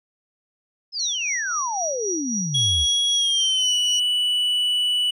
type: exponential sweep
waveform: sine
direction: down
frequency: 5274 to 67 Hz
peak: -24 dBFS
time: 0.92-2.87 s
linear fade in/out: 50 ms
type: tone with tremolo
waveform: sine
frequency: 5770 Hz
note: F#8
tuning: 44 cents flat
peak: -23 dBFS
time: 0.99-4 s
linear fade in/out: 10 ms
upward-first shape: triangle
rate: 3.8 Hz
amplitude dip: 65%
type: tone with pitch glide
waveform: triangle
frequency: 3322 to 2960 Hz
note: G#7 to F#7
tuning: 0 to 0 cents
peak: -17 dBFS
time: 2.54-5.11 s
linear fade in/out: 10 ms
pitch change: -200 cents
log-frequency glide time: 3.15-3.74 s
effects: resampled to 32000 Hz